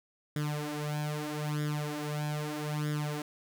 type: tone with flanger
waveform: sawtooth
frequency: 149.7 Hz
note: D3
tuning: 33 cents sharp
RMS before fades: -34 dBFS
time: 0.36-3.22 s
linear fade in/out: 2 ms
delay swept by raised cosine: 0.57 to 5.47 ms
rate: 0.79 Hz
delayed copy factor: +0.8
effects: 11-bit